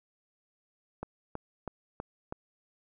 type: click train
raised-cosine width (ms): 1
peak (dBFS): -22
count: 5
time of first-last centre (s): 1.03-2.324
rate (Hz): 3.09
effects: none